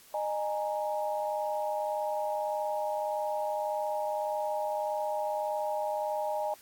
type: chord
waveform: sine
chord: D# suspended fourth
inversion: none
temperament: equal with one note detuned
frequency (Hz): 611.6 / 830.6 / 932.3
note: D#5 / G#5 / A#5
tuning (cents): -30 / 0 / 0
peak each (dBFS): -32 / -33 / -38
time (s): 0.14-6.54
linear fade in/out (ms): 2
effects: white hiss -56 dBFS RMS until 6.61 s + AAC 64 kbps